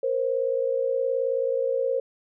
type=tone pair together; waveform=sine; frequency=471.1 / 530 Hz; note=A#4 / C5; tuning=+18 / +22 cents; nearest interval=major second; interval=204 cents; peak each=-26 / -24 dBFS; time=0.03-2 s; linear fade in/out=5 ms; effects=none